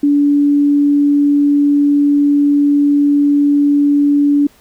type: tone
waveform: sine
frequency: 287.9 Hz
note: D4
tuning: 34 cents flat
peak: -8 dBFS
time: 0.03-4.47 s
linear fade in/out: 5 ms
effects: pink hiss -49 dBFS RMS until 4.6 s